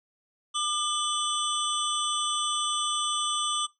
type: tone cluster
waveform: sine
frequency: 1202 / 3025 / 3455 / 6010 / 8210 Hz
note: D6 / F#7 / A7 / F#8 / C9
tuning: +40 / +38 / -32 / +26 / -34 cents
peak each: -30 / -32 / -31 / -37 / -35 dBFS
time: 0.54-3.67 s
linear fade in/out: 20 ms
effects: noise-tail reverb RT60 0.2 s tail -20 dB re dry